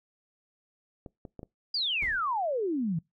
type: clicks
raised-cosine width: 2 ms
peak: -28 dBFS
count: 4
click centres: 1.062 / 1.252 / 1.393 / 1.431 s
type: exponential sweep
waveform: sine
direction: down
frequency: 4939 to 152.4 Hz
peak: -26 dBFS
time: 1.74-2.99 s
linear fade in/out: 5 ms
type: noise with exponential decay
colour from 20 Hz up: brown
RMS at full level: -37 dBFS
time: 2.02-2.37 s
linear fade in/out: 0 ms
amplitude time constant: 75 ms
effects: noise-tail reverb RT60 0.2 s tail -24 dB re dry + MP3 96 kbps